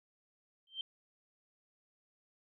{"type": "tone with exponential growth", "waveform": "sine", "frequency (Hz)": 3136, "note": "G7", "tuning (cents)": 0, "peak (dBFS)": -33, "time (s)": [0.67, 0.81], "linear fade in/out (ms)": 2, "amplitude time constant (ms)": 30, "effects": []}